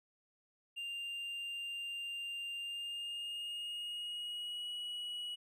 triangle tone with pitch glide, 2794 to 2919 Hz, F7 to F#7, 0 to -24 cents, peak -38 dBFS, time 0.76-5.36 s, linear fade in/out 20 ms, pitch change +76 cents, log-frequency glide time 2.57-4.7 s, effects none

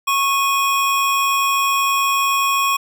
square tone pair together, 1102 / 2489 Hz, C#6 / D#7, -11 / 0 cents, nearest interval octave + major second, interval 1411 cents, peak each -17 / -22 dBFS, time 0.07-2.77 s, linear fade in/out 10 ms, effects none

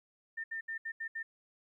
sine tone bursts at uneven times, 1804 Hz, A6, 43 cents sharp, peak -36 dBFS, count 6, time 0.37-0.44 / 0.51-0.61 / 0.68-0.78 / 0.85-0.92 / 1-1.08 / 1.15-1.23 s, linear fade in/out 10 ms, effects 13-bit

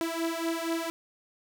sawtooth beating tone pair, 328.6 / 332.8 Hz, E4 / E4, -5 / +17 cents, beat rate 4.2 Hz, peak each -28 dBFS, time 0.01-0.9 s, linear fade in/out 0 ms, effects none

